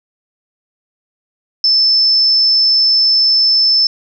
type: tone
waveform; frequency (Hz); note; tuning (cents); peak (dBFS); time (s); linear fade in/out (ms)
sine; 5274; E8; 0; -8; 1.64-3.87; 2
effects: none